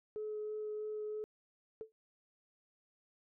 sine tone with vibrato, 426.2 Hz, G#4, 45 cents sharp, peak -37 dBFS, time 0.16-1.24 s, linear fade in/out 0 ms, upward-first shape sine, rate 3.1 Hz, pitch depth 8 cents each way
sine tone with exponential decay, 440 Hz, A4, in tune, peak -37 dBFS, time 1.81-1.92 s, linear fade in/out 0 ms, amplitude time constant 22 ms
effects tanh soft clip ceiling -33 dBFS

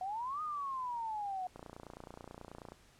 sine exponential two-way sweep, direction up then down, 725 to 1252 to 725 Hz, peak -36 dBFS, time 0.01-1.47 s, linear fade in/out 2 ms, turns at 0.42 s
click train, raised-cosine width 1 ms, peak -33 dBFS, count 35, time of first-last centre 1.56-2.72 s, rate 29.3 Hz
effects pink hiss -64 dBFS RMS until 2.99 s + low-pass 10000 Hz 12 dB/octave

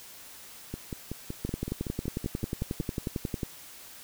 two click trains, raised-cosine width 3 ms, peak -21 / -17 dBFS, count 12 / 23, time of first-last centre 0.74-2.808 / 1.45-3.432 s, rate 5.32 / 11.1 Hz, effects white hiss -48 dBFS RMS until 4.03 s

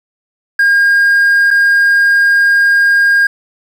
triangle tone with dropouts, 1618 Hz, G#6, 46 cents flat, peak -4 dBFS, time 0.59-3.27 s, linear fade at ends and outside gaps 5 ms, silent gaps 1.506-1.51 s, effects tanh soft clip ceiling 0 dBFS + 7-bit

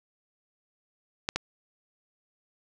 clicks, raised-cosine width 0.2 ms, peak -10 / -10 dBFS, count 2, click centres 1.289 / 1.36 s, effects none

